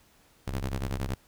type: ring-modulated tone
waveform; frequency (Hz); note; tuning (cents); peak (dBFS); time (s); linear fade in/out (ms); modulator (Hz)
sawtooth; 66.9; C2; +39; -23; 0.47-1.15; 10; 28.1
effects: pink hiss -62 dBFS RMS until 1.27 s